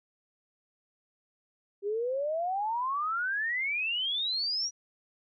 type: exponential sweep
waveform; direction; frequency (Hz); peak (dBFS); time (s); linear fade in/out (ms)
sine; up; 392 to 5840; -28; 1.82-4.71; 50
effects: none